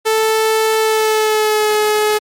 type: tone with pitch glide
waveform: sawtooth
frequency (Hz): 440 to 424.8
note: A4 to G#4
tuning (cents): 0 to +39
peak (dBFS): -8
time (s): 0.05-2.19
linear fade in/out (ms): 20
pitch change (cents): -61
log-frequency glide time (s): 0.79-1.73
effects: MP3 64 kbps